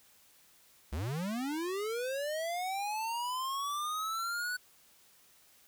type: linear sweep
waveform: square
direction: up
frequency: 62.1 to 1493 Hz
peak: -34 dBFS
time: 0.92-4.57 s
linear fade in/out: 10 ms
effects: white hiss -63 dBFS RMS until 5.67 s